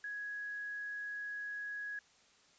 triangle tone with tanh clipping, 1667 Hz, G#6, 6 cents sharp, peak -39 dBFS, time 0.04-1.99 s, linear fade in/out 2 ms, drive 3 dB, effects white hiss -66 dBFS RMS until 2.58 s + resampled to 16000 Hz

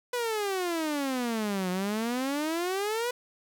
sawtooth exponential two-way sweep, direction down then up, 498.5 to 179.1 to 498.5 Hz, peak -24 dBFS, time 0.13-3.11 s, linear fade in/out 5 ms, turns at 1.7 s, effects none

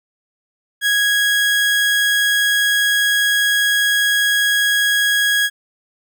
30% pulse tone, 1655 Hz, G#6, 6 cents flat, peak -11 dBFS, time 0.81-5.5 s, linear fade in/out 50 ms, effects none

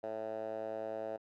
10% pulse tone with band-pass filter, 110 Hz, A2, in tune, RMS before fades -40 dBFS, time 0.03-1.17 s, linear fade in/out 10 ms, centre 620 Hz, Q 3.5, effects Opus 48 kbps

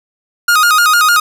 45% pulse tone with vibrato, 1330 Hz, E6, 15 cents sharp, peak -7 dBFS, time 0.48-1.2 s, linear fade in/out 5 ms, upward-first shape square, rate 6.6 Hz, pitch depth 110 cents each way, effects none

